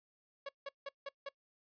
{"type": "tone bursts", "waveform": "sawtooth", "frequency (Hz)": 557, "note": "C#5", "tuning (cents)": 8, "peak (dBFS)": -36, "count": 5, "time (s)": [0.46, 1.29], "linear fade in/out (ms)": 5, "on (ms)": 30, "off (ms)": 170, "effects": ["noise-tail reverb RT60 0.1 s tail -23 dB re dry", "resampled to 11025 Hz"]}